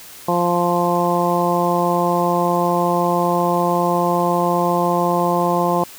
harmonic tone, 174.61 Hz, F3, in tune, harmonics 1 / 2 / 3 / 4 / 5 / 6, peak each -22 / -22 / -22 / -22 / -22 / -22 dBFS, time 0.28-5.84 s, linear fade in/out 5 ms, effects white hiss -39 dBFS RMS until 5.98 s

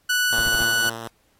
sawtooth tone, 1480 Hz, F#6, in tune, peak -15 dBFS, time 0.09-0.9 s, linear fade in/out 10 ms
5% pulse tone with tremolo, 114.4 Hz, A#2, 32 cents flat, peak -18 dBFS, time 0.32-1.08 s, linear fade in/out 5 ms, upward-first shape triangle, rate 4 Hz, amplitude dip 35%
brown noise bursts, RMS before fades -29 dBFS, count 4, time 0.38-0.632 s, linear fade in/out 0 ms, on 27 ms, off 48 ms
effects pink hiss -64 dBFS RMS until 1.39 s + AAC 48 kbps

